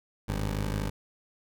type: tone pair together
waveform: 15% pulse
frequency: 52.2 / 98 Hz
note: G#1 / G2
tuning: +10 / 0 cents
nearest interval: major seventh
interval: 1090 cents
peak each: -23 / -30 dBFS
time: 0.28-0.9 s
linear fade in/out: 10 ms
effects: none